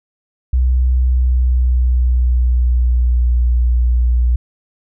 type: tone with pitch glide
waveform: sine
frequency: 63 to 60.36 Hz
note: B1 to B1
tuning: +35 to -39 cents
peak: -10 dBFS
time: 0.53-4.36 s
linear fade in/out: 5 ms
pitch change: -74 cents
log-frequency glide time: 0.96-3.37 s
effects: none